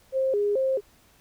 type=tone with vibrato; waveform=sine; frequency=466.2 Hz; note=A#4; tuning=in tune; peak=-21 dBFS; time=0.12-0.81 s; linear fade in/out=50 ms; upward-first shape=square; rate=2.3 Hz; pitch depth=220 cents each way; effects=pink hiss -59 dBFS RMS until 1.2 s